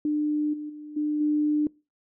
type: tone with level steps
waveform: sine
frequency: 299.6 Hz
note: D4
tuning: 35 cents sharp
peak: -22 / -31 / -37 / -23 / -20 dBFS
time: 0.05-1.67 s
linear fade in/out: 2 ms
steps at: 0.53 / 0.69 / 0.96 / 1.2 s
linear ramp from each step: 10 ms
effects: noise-tail reverb RT60 0.3 s tail -25 dB re dry